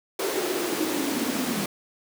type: noise with high-pass filter sweep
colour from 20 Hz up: pink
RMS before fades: -27 dBFS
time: 0.19-1.66 s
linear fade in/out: 5 ms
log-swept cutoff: 410 to 220 Hz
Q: 5.3
effects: none